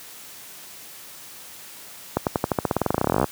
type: accelerating click train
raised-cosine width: 1 ms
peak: -5 dBFS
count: 26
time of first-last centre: 2.17-3.243 s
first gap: 98 ms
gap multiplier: 0.92
effects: white hiss -42 dBFS RMS until 3.31 s + high-pass 80 Hz 12 dB/octave